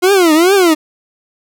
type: tone with vibrato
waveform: 40% pulse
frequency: 350.7 Hz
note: F4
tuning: 7 cents sharp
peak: -6 dBFS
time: 0.02-0.75 s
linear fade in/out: 20 ms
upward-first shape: triangle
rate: 2.4 Hz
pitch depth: 270 cents each way
effects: none